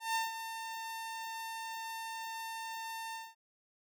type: tone with ADSR envelope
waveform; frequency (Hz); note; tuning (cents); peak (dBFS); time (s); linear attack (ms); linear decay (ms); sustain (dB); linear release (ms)
sawtooth; 902; A5; +43; -26; 0-3.35; 150; 160; -10; 210
effects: none